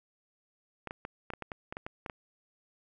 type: clicks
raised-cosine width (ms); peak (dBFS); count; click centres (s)
0.5; -23; 12; 0.873 / 0.909 / 1.051 / 1.303 / 1.336 / 1.423 / 1.518 / 1.725 / 1.769 / 1.865 / 2.062 / 2.098
effects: none